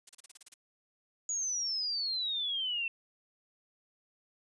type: noise bursts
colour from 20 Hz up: blue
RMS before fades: -47 dBFS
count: 9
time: 0.07-0.541 s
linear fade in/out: 5 ms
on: 23 ms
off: 33 ms
type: exponential sweep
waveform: sine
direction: down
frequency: 6850 to 2670 Hz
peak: -31 dBFS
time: 1.29-2.88 s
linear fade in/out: 2 ms
effects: resampled to 22050 Hz